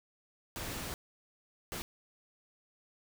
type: noise bursts at uneven times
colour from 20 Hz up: pink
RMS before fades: -40 dBFS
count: 2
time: 0.56-0.94 / 1.72-1.82 s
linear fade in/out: 0 ms
effects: none